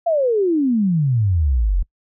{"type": "exponential sweep", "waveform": "sine", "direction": "down", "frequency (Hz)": [698.5, 40.55], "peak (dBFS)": -14, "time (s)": [0.06, 1.83], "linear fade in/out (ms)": 10, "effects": ["noise-tail reverb RT60 0.1 s tail -25 dB re dry"]}